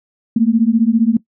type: beating tone pair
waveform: sine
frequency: 220 / 235 Hz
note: A3 / A#3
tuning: 0 / +14 cents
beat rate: 15 Hz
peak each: -13 / -13 dBFS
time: 0.36-1.17 s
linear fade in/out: 5 ms
effects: noise-tail reverb RT60 0.1 s tail -19 dB re dry